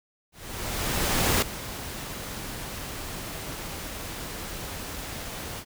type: noise with ADSR envelope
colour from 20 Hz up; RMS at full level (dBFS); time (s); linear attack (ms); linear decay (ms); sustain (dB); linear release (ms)
pink; -22; 0.32-5.65; 1100; 6; -14; 60
effects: none